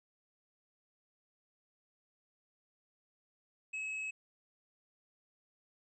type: tone with tanh clipping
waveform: triangle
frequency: 2573 Hz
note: E7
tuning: 43 cents flat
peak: -38 dBFS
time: 3.73-4.11 s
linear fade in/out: 10 ms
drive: 9 dB
effects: resampled to 22050 Hz